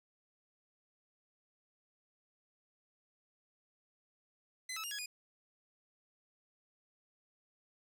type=tone with pitch steps; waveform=15% pulse; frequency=2032 / 1303 / 2822 / 1669 / 2462 Hz; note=B6 / E6 / F7 / G#6 / D#7; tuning=+49 / -20 / +17 / +8 / -19 cents; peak=-33 dBFS; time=4.69-5.06 s; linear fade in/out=5 ms; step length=74 ms; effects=none